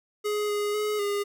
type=tone with pitch steps; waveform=square; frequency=418.4 / 414 / 421.9 / 407.2 Hz; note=G#4 / G#4 / G#4 / G#4; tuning=+13 / -5 / +27 / -34 cents; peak=-26 dBFS; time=0.24-1.24 s; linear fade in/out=20 ms; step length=250 ms; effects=none